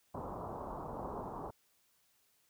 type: low-pass noise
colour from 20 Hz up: white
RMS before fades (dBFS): -43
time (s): 0.14-1.51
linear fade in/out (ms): 10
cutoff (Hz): 1100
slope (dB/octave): 48
effects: white hiss -73 dBFS RMS until 2.49 s